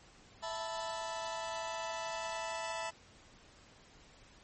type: chord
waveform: sawtooth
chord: E suspended fourth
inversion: none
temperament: just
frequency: 659.3 / 879 / 988.9 Hz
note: E5 / A5 / B5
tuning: 0 / -2 / +2 cents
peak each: -37 / -38 / -39 dBFS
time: 0.42-2.91 s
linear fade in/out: 20 ms
effects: pink hiss -60 dBFS RMS until 4.43 s + MP3 32 kbps